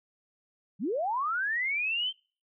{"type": "linear sweep", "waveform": "sine", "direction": "up", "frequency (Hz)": [155.56, 3153], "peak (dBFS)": -27, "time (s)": [0.79, 2.13], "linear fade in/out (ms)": 50, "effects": ["noise-tail reverb RT60 0.4 s tail -26 dB re dry"]}